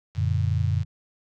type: click train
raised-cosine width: 0.2 ms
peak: -31 dBFS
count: 78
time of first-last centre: 0.15-0.831 s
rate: 113 Hz
type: chord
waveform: sine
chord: Gb augmented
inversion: none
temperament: equal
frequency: 92.5 / 116.54 / 146.83 Hz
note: Gb2 / Bb2 / D3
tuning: 0 / 0 / 0 cents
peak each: -23 / -26 / -27 dBFS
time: 0.15-0.85 s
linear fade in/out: 50 ms
effects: none